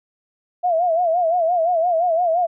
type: tone with vibrato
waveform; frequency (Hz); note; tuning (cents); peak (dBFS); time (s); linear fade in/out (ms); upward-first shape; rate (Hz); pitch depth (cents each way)
sine; 683; F5; -39; -15; 0.63-2.47; 20; sine; 5.8; 110
effects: none